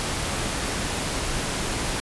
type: noise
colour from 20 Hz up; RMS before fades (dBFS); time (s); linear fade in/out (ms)
pink; -27; 0-2; 0
effects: resampled to 24000 Hz